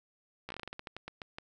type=slowing click train; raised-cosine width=0.3 ms; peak=-25 dBFS; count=15; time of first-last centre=0.49-1.385 s; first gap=14 ms; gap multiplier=1.21; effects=none